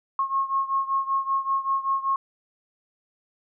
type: beating tone pair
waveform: sine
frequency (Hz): 1083 / 1088.2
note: C#6 / C#6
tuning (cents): -41 / -32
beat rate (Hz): 5.2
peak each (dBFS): -24 / -27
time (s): 0.19-2.16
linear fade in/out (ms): 2
effects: none